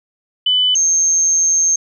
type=tone pair in turn; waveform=sine; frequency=3000 / 6384 Hz; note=F#7 / G8; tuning=+23 / +31 cents; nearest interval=octave + minor second; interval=1308 cents; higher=second; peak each=-11 dBFS; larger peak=neither; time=0.46-0.75 / 0.75-1.76 s; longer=second; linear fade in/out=5 ms; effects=none